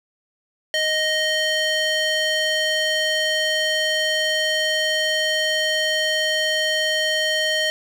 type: tone with band-pass filter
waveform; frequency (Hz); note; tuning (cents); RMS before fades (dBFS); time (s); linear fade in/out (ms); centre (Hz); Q
square; 622.3; D#5; 0; -21; 0.74-7.7; 0; 3000; 1.2
effects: 7-bit